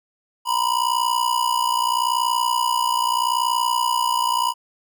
square ring-modulated tone, 980 Hz, B5, 14 cents flat, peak -16 dBFS, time 0.45-4.54 s, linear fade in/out 50 ms, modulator 30.4 Hz, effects none

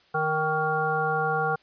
harmonic tone with a mistuned harmonic, 155.8 Hz, D#3, 3 cents sharp, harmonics 1 / 3 / 5 / 7 / 9, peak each -32 / -29 / -27 / -32 / -28 dBFS, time 0.14-1.56 s, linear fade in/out 10 ms, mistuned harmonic 7, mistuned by +51 cents, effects white hiss -60 dBFS RMS until 1.62 s + resampled to 11025 Hz

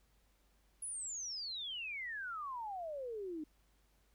sine exponential sweep, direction down, 10660 to 296.5 Hz, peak -40 dBFS, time 0.82-3.44 s, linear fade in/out 5 ms, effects added 50 Hz sine -70 dBFS peak until 4.14 s + pink hiss -75 dBFS RMS until 4.14 s

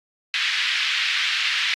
white band-pass noise, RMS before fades -23 dBFS, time 0.34-1.74 s, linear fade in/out 0 ms, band 1700 to 3600 Hz, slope 24 dB/octave, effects AAC 64 kbps

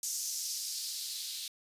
violet noise with band-pass filter sweep, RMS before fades -38 dBFS, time 0.03-1.48 s, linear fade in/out 2 ms, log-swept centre 6200 to 3800 Hz, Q 2.8, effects resampled to 32000 Hz

